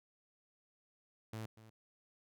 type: tone with echo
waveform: sawtooth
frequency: 110.3 Hz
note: A2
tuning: 5 cents sharp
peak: -38 dBFS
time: 1.33-1.46 s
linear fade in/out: 5 ms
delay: 240 ms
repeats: 1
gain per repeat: -15 dB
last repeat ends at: 1.7 s
effects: none